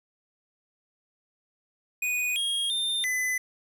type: tone with pitch steps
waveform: square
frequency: 2477 / 3264 / 3608 / 2011 Hz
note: D#7 / G#7 / A7 / B6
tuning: -8 / -31 / +43 / +31 cents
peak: -26 dBFS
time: 2.02-3.38 s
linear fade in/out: 5 ms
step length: 340 ms
effects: 9-bit